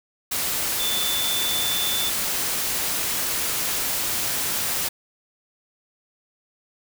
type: tone in noise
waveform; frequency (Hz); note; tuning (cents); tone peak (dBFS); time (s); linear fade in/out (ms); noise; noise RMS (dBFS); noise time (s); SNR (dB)
sine; 3520; A7; 0; -25; 0.79-2.1; 10; white; -25; 0.31-4.89; -3
effects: none